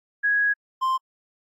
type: tone pair in turn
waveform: sine / triangle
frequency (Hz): 1661.2 / 1046.5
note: G#6 / C6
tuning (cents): 0 / 0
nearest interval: minor sixth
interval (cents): 800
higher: first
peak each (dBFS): -18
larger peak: neither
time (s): 0.23-0.54 / 0.81-0.98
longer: first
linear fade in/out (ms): 20
effects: AAC 64 kbps